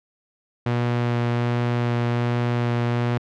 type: tone with vibrato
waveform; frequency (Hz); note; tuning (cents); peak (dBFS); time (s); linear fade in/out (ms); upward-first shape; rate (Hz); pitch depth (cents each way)
sawtooth; 120; B2; -49; -16; 0.66-3.18; 5; sine; 1.3; 8
effects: low-pass 3000 Hz 12 dB/octave